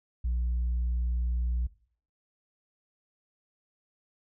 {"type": "tone", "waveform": "sine", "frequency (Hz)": 60, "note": "B1", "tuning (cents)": -49, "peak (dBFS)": -24, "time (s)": [0.24, 1.67], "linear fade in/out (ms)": 10, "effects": ["noise-tail reverb RT60 0.5 s tail -20 dB re dry", "tanh soft clip ceiling -24 dBFS"]}